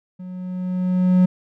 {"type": "tone with level ramp", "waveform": "triangle", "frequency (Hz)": 182.7, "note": "F#3", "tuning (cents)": -22, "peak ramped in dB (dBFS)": [-30, -8], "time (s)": [0.19, 1.26], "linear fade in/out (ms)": 10, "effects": []}